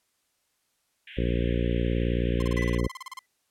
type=band-pass noise; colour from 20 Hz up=white; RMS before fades=-45 dBFS; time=1.07-2.78 s; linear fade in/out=5 ms; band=1600 to 3400 Hz; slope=96 dB/octave
type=harmonic tone; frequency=59 Hz; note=A#1; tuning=22 cents sharp; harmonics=1 / 2 / 3 / 4 / 5 / 6 / 7 / 8 / 9; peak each=-27 / -30 / -32 / -33 / -34 / -35 / -35 / -36 / -37 dBFS; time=1.17-2.88 s; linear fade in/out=10 ms
type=tone bursts; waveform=sawtooth; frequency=1046.5 Hz; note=C6; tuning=in tune; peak=-32 dBFS; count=15; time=2.4-3.191 s; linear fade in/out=2 ms; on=21 ms; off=34 ms
type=tone with exponential decay; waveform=triangle; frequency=1989 Hz; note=B6; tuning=12 cents sharp; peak=-28 dBFS; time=2.57-3.26 s; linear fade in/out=1 ms; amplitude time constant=150 ms
effects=white hiss -73 dBFS RMS until 3.5 s + low-pass 12000 Hz 12 dB/octave